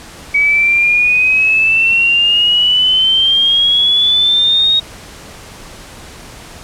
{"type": "exponential sweep", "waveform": "sine", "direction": "up", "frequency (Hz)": [2266, 3759], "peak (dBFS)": -8, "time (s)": [0.34, 4.8], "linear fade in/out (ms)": 10, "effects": ["pink hiss -34 dBFS RMS until 6.63 s", "low-pass 10000 Hz 12 dB/octave"]}